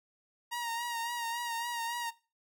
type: tone with vibrato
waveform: sawtooth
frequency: 940 Hz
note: A#5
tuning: 14 cents sharp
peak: -30 dBFS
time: 0.51-2.11 s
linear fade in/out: 20 ms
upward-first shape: sine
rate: 3.6 Hz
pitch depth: 39 cents each way
effects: noise-tail reverb RT60 0.3 s tail -18 dB re dry